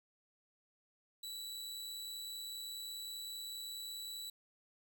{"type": "tone with amplitude modulation", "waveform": "sawtooth", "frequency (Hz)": 3942, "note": "B7", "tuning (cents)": -4, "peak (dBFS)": -39, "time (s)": [1.23, 4.3], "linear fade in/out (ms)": 5, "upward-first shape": "sine", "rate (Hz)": 125, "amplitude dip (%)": 25, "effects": []}